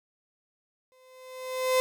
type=tone with exponential growth; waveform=35% pulse; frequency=514 Hz; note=C5; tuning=31 cents flat; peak=-18 dBFS; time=0.92-1.8 s; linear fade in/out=0 ms; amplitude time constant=190 ms; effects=none